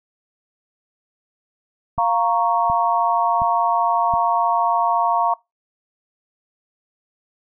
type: chord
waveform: sine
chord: Bb minor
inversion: second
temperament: equal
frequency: 698.5 / 932.3 / 1108.7 Hz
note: F5 / Bb5 / Db6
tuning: 0 / 0 / 0 cents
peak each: -20 / -19 / -21 dBFS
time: 1.98-5.34 s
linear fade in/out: 5 ms
type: click train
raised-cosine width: 5 ms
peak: -19 dBFS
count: 4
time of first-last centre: 1.98-4.138 s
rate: 1.39 Hz
effects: noise-tail reverb RT60 0.2 s tail -23 dB re dry